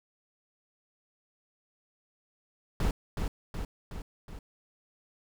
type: noise with echo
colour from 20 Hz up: brown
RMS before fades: -27 dBFS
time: 2.8-2.91 s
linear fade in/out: 2 ms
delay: 370 ms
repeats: 4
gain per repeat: -4 dB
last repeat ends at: 4.39 s
effects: none